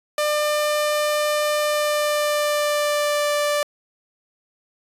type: tone with pitch glide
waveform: sawtooth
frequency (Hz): 598 to 588.1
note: D5 to D5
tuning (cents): +31 to +2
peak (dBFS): -15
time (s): 0.18-3.63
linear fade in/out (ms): 2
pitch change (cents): -29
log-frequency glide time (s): 1.61-3.33
effects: resampled to 32000 Hz